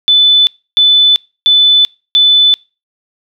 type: tone bursts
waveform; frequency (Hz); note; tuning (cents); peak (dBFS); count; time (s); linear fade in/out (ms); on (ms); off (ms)
sine; 3500; A7; -10; -4; 4; 0.08-2.54; 0; 390; 300
effects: noise-tail reverb RT60 0.3 s tail -25 dB re dry